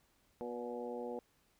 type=harmonic tone with a mistuned harmonic; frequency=121.3 Hz; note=B2; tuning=31 cents flat; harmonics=2 / 3 / 4 / 5 / 6 / 7; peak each=-46 / -47 / -42 / -50 / -51 / -50 dBFS; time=0.41-1.19 s; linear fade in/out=0 ms; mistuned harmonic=5; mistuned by=-61 cents; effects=pink hiss -73 dBFS RMS until 1.59 s